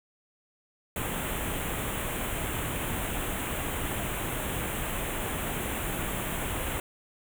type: band-stop noise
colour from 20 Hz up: pink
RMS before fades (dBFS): -32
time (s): 0.96-6.8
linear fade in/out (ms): 2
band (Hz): 3400 to 7300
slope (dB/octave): 48
effects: none